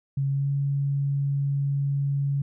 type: tone with pitch glide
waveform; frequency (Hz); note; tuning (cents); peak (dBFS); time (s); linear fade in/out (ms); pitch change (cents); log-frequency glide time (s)
sine; 137.8 to 140.13; C#3 to C#3; -10 to +19; -22; 0.17-2.42; 5; +29; 0.29-0.49
effects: none